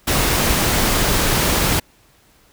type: noise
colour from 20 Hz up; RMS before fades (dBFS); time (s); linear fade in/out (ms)
pink; -17; 0.07-1.8; 10
effects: pink hiss -54 dBFS RMS until 2.52 s